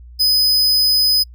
45% pulse tone, 5020 Hz, D#8, 15 cents sharp, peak -12 dBFS, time 0.19-1.24 s, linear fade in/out 20 ms, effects noise-tail reverb RT60 0.1 s tail -26 dB re dry + added 60 Hz sine -36 dBFS peak until 1.34 s

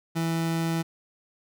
30% pulse tone, 164.81 Hz, E3, in tune, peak -22 dBFS, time 0.15-0.83 s, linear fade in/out 20 ms, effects none

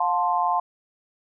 sine chord, F major, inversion none, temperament equal with one note detuned, 711.1 / 880 / 1046.5 Hz, F5 / A5 / C6, +31 / 0 / 0 cents, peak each -24 dBFS, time 0-0.6 s, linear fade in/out 5 ms, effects none

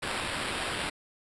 white noise with sample-and-hold, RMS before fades -33 dBFS, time 0.02-0.9 s, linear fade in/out 10 ms, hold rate 6300 Hz, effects resampled to 24000 Hz

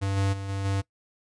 square tone with level steps, 98 Hz, G2, in tune, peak -26 / -23 / -33 / -29 / -25 dBFS, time 0.01-0.82 s, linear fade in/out 20 ms, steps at 0.16 / 0.32 / 0.48 / 0.64 s, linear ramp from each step 20 ms, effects noise-tail reverb RT60 0.1 s tail -20 dB re dry + resampled to 22050 Hz

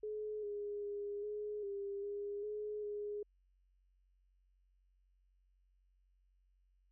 sine tone with pitch steps, 425.6 / 411.4 / 408.4 / 419 / 399.8 / 407.2 / 421.1 / 414.5 Hz, G#4 / G#4 / G#4 / G#4 / G4 / G#4 / G#4 / G#4, +42 / -16 / -29 / +15 / +34 / -34 / +24 / -3 cents, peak -39 dBFS, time 0.03-3.23 s, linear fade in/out 5 ms, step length 400 ms, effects added 46 Hz sine -70 dBFS peak until 6.91 s

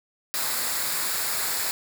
white noise with comb filter, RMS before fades -27 dBFS, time 0.34-1.71 s, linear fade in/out 0 ms, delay 0.33 ms, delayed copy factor -0.55, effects none

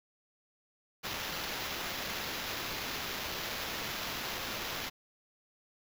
white noise with sample-and-hold, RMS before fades -38 dBFS, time 1.03-4.9 s, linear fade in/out 20 ms, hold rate 8820 Hz, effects none

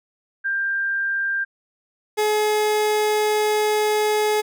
sine / 30% pulse tone pair in turn, 1589 / 424.4 Hz, G6 / G#4, +23 / +38 cents, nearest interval octave + major seventh, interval 2285 cents, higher first, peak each -20 / -15 dBFS, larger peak second, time 0.44-1.45 / 2.17-4.42 s, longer second, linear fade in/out 20 ms, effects none

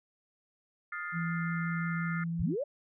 sine chord, F dominant seventh, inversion third, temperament equal with one note detuned, 1244.5 / 1410.7 / 1760 / 2093 Hz, Eb6 / F6 / A6 / C7, 0 / +17 / 0 / 0 cents, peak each -42 / -39 / -42 / -42 dBFS, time 0.92-2.24 s, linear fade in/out 5 ms
sine tone with vibrato, 167.8 Hz, E3, 31 cents sharp, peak -31 dBFS, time 1.12-2.56 s, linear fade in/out 50 ms, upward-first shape triangle, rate 5.7 Hz, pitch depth 8 cents each way
sine linear sweep, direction up, 34.92 to 609 Hz, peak -30 dBFS, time 2.39-2.64 s, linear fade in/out 10 ms
effects none

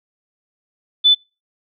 sine tone, 3500 Hz, A7, 10 cents flat, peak -8 dBFS, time 1.04-1.15 s, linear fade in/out 20 ms, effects noise-tail reverb RT60 0.3 s tail -26 dB re dry

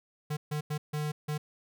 square tone bursts at uneven times, 150.3 Hz, D3, 40 cents sharp, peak -31 dBFS, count 5, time 0.3-0.37 / 0.51-0.61 / 0.7-0.78 / 0.93-1.12 / 1.28-1.38 s, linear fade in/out 10 ms, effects none

